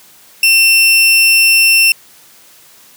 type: tone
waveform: sawtooth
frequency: 2700 Hz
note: E7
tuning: 41 cents sharp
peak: -3 dBFS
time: 0.43-1.92 s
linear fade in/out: 2 ms
effects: white hiss -43 dBFS RMS until 2.96 s + high-pass 100 Hz 12 dB/octave